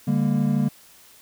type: chord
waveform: triangle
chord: G minor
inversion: second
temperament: equal with one note detuned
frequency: 146.83 / 201.2 / 233.1 Hz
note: D3 / G3 / Bb3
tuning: 0 / +45 / 0 cents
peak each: -21 dBFS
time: 0.07-0.69 s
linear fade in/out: 10 ms
effects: white hiss -51 dBFS RMS until 1.21 s